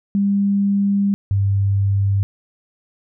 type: tone pair in turn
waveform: sine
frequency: 199.9 / 99.09 Hz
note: G3 / G2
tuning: +34 / +19 cents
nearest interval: octave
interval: 1215 cents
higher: first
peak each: -14 dBFS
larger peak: neither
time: 0.15-1.14 / 1.31-2.23 s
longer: first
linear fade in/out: 0 ms
effects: none